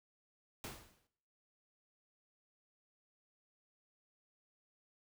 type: noise with exponential decay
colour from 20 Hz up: pink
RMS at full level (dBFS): -43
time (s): 0.64-1.07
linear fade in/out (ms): 1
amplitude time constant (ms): 93
effects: noise-tail reverb RT60 0.8 s tail -21 dB re dry